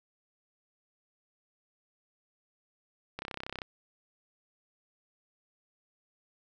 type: click train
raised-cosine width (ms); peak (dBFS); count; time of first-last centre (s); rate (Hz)
0.3; -21; 15; 3.19-3.618; 32.7
effects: none